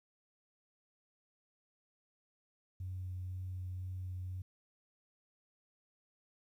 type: tone with vibrato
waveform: sine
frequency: 91.9 Hz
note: F#2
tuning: 11 cents flat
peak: -38 dBFS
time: 2.8-4.42 s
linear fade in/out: 5 ms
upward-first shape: sine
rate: 2 Hz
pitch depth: 11 cents each way
effects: tanh soft clip ceiling -34 dBFS + 12-bit